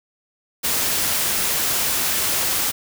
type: noise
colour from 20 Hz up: white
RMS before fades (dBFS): -21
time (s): 0.63-2.72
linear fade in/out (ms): 20
effects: none